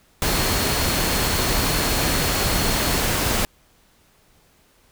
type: tone in noise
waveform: sine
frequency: 4307 Hz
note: C8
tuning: 49 cents sharp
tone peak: -31 dBFS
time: 0.26-3.01 s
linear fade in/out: 0 ms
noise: pink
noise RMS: -21 dBFS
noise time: 0.22-3.45 s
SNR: -13 dB
effects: pink hiss -58 dBFS RMS until 4.91 s